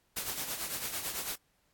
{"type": "noise with tremolo", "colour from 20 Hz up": "white", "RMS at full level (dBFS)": -34, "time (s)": [0.16, 1.36], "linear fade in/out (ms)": 10, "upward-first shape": "triangle", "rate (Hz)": 9, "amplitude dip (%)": 65, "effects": ["pink hiss -73 dBFS RMS until 1.73 s", "AAC 64 kbps"]}